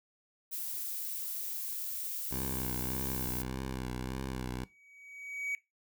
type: noise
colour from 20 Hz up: violet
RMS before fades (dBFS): -38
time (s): 0.51-3.43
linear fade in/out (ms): 20
type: tone with vibrato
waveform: 10% pulse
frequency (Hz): 64.1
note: C2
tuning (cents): -35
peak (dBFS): -28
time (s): 2.31-4.64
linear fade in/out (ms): 5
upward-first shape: triangle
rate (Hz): 1.7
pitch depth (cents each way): 60
type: tone with exponential growth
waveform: triangle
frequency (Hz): 2264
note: C#7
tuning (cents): +36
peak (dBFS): -29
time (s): 4.53-5.55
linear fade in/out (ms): 1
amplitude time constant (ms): 220
effects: noise-tail reverb RT60 0.2 s tail -17 dB re dry